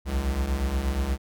square beating tone pair, 60 / 68.4 Hz, B1 / C#2, -49 / -23 cents, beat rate 8.4 Hz, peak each -30 / -26 dBFS, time 0.05-1.18 s, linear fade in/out 50 ms, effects none

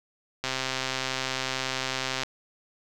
click train, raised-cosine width 0.2 ms, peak -11 dBFS, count 236, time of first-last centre 0.44-2.234 s, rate 131 Hz, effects none

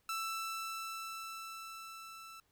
sawtooth tone with level ramp, 1327 Hz, E6, 11 cents sharp, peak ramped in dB -32 to -46 dBFS, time 0.09-2.4 s, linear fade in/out 2 ms, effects pink hiss -75 dBFS RMS until 2.51 s

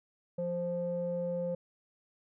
square tone with low-pass filter, 174.61 Hz, F3, in tune, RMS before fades -34 dBFS, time 0.38-1.55 s, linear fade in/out 5 ms, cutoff 540 Hz, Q 6.1, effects none

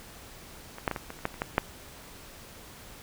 clicks, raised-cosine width 0.5 ms, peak -25 / -10 / -15 / -18 / -23 / -30 / -12 / -29 / -13 / -6 dBFS, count 10, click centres 0.784 / 0.878 / 0.913 / 0.962 / 1.104 / 1.19 / 1.254 / 1.342 / 1.419 / 1.581 s, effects pink hiss -48 dBFS RMS until 3.02 s

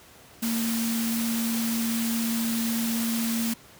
sine tone in noise, 229.2 Hz, A#3, 29 cents flat, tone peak -25 dBFS, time 0.42-3.54 s, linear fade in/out 10 ms, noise white, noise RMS -32 dBFS, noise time 0.42-3.54 s, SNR +4 dB, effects pink hiss -51 dBFS RMS until 3.79 s + high-pass 80 Hz 12 dB/octave

